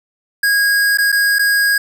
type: tone with dropouts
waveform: square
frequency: 1641 Hz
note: G#6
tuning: 21 cents flat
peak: -12 dBFS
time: 0.43-1.78 s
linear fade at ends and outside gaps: 5 ms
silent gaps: 0.974-0.984 / 1.119-1.125 / 1.386-1.392 s
effects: none